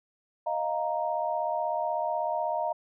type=chord; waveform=sine; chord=Eb suspended second; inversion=none; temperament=equal; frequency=622.3 / 698.5 / 932.3 Hz; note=Eb5 / F5 / Bb5; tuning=0 / 0 / 0 cents; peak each=-31 dBFS; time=0.46-2.73 s; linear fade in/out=10 ms; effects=none